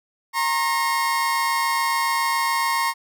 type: tone pair together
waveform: 30% pulse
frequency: 930 / 1077.1 Hz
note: A#5 / C6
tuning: -4 / +50 cents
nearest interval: minor third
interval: 254 cents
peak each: -20 dBFS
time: 0.33-2.94 s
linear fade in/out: 50 ms
effects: none